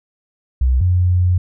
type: tone pair in turn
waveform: sine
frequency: 63.7 / 90.09 Hz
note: C2 / F#2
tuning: -46 / -46 cents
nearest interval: tritone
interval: 600 cents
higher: second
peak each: -11 dBFS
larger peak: neither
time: 0.61-0.81 / 0.81-1.38 s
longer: second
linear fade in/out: 5 ms
effects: none